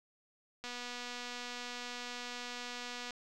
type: click train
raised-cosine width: 0.2 ms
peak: -26 dBFS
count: 603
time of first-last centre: 0.64-3.107 s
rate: 244 Hz
effects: none